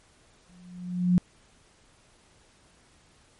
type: tone with exponential growth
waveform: sine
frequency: 178.9 Hz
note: F3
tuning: 42 cents sharp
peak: -15 dBFS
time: 0.49-1.18 s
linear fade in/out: 0 ms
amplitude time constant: 150 ms
effects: pink hiss -60 dBFS RMS until 3.39 s + MP3 48 kbps